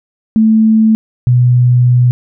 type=tone pair in turn; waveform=sine; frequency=220 / 123.47 Hz; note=A3 / B2; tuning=0 / 0 cents; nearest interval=minor seventh; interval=1000 cents; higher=first; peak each=-5 dBFS; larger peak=neither; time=0.36-0.95 / 1.27-2.11 s; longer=second; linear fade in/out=0 ms; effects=none